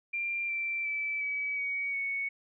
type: tone with pitch steps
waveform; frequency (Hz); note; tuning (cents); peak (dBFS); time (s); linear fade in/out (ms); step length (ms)
sine; 2379 / 2346 / 2314 / 2282 / 2251 / 2220; D7 / D7 / D7 / C#7 / C#7 / C#7; +22 / -2 / -26 / +50 / +26 / +2; -30; 0.13-2.29; 10; 360
effects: none